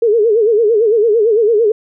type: tone with vibrato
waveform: sine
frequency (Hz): 440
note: A4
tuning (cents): 0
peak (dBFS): -8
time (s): 0.02-1.72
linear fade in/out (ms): 5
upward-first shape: sine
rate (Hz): 8.9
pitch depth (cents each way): 130
effects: none